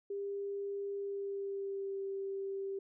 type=tone with pitch glide; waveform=sine; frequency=400 to 391.1 Hz; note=G4 to G4; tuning=+35 to -4 cents; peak=-36 dBFS; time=0.1-2.79 s; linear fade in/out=5 ms; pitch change=-39 cents; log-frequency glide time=0.96-2.02 s; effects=none